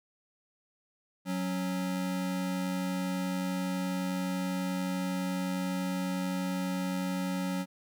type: tone pair together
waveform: square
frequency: 184.1 / 275.8 Hz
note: F#3 / C#4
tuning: -8 / -9 cents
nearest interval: perfect fifth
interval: 699 cents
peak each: -32 / -37 dBFS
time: 1.25-7.66 s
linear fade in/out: 50 ms
effects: none